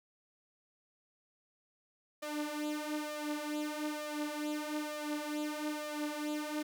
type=tone with flanger; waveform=sawtooth; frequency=300 Hz; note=D4; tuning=37 cents sharp; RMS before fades=-38 dBFS; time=2.22-6.63 s; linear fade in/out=10 ms; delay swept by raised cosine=1.7 to 6.4 ms; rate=1.1 Hz; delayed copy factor=+0.7; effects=none